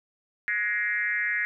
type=tone with frequency modulation; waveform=sine; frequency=1889 Hz; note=A#6; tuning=22 cents sharp; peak=-24 dBFS; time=0.48-1.45 s; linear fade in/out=0 ms; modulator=213 Hz; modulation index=1.3; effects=none